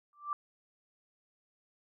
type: tone with exponential growth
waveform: sine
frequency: 1174.7 Hz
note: D6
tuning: in tune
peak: -28 dBFS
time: 0.13-0.33 s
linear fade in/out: 1 ms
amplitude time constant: 43 ms
effects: none